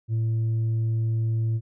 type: tone with tanh clipping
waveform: triangle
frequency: 112.5 Hz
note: A2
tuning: 39 cents sharp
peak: -22 dBFS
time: 0.08-1.61 s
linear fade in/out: 50 ms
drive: 7 dB
effects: none